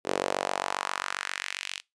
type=tone with high-pass filter sweep; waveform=sawtooth; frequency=47.45 Hz; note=F#1; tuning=44 cents sharp; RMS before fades=-32 dBFS; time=0.04-1.82 s; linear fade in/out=50 ms; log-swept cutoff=410 to 3000 Hz; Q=1.9; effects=noise-tail reverb RT60 0.2 s tail -23 dB re dry + resampled to 22050 Hz